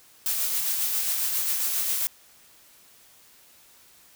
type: noise with tremolo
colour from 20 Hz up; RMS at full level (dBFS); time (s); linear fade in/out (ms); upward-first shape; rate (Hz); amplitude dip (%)
blue; -25; 0.26-2.07; 0; sine; 7.4; 30
effects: white hiss -55 dBFS RMS until 4.15 s